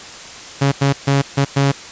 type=tone bursts at uneven times; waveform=sawtooth; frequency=138.9 Hz; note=C#3; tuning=4 cents sharp; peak=-8 dBFS; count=5; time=0.61-0.72 / 0.81-0.93 / 1.07-1.22 / 1.37-1.45 / 1.56-1.72 s; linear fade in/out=10 ms; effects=white hiss -34 dBFS RMS until 1.91 s + resampled to 16000 Hz